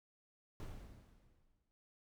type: noise with exponential decay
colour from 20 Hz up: brown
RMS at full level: -44 dBFS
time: 0.6-1.71 s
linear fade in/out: 0 ms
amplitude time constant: 240 ms
effects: none